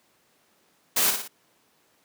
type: noise with echo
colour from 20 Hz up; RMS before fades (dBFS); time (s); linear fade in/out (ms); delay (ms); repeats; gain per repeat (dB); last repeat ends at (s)
white; -22; 0.96-1.11; 10; 57; 3; -6; 1.281
effects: pink hiss -64 dBFS RMS until 2.04 s + high-pass 200 Hz 12 dB/octave